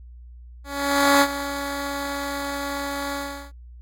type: tone with ADSR envelope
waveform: 10% pulse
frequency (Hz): 281.4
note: C#4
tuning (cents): +26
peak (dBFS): -5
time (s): 0.64-3.52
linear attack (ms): 570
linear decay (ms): 59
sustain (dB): -13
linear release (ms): 360
effects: added 60 Hz sine -40 dBFS peak until 3.81 s + AAC 64 kbps